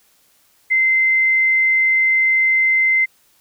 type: tone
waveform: sine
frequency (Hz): 2073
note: C7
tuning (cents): -17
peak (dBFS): -12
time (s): 0.7-3.06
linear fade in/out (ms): 20
effects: white hiss -57 dBFS RMS until 3.4 s